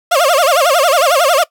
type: tone with vibrato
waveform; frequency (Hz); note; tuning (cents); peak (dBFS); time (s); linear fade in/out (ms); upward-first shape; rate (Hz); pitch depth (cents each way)
30% pulse; 616; D#5; -17; -6; 0.11-1.44; 10; sine; 11; 260
effects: noise-tail reverb RT60 0.1 s tail -20 dB re dry